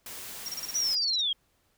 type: noise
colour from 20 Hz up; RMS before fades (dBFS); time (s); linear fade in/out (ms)
white; -41; 0.06-0.95; 2
type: tone bursts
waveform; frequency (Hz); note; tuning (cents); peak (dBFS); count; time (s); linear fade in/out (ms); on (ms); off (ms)
sine; 5588; F8; 0; -32; 14; 0.46-1.213; 2; 25; 31
type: linear sweep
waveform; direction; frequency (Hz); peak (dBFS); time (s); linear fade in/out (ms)
sine; down; 5920 to 3175; -25; 0.75-1.33; 5
effects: pink hiss -70 dBFS RMS until 1.77 s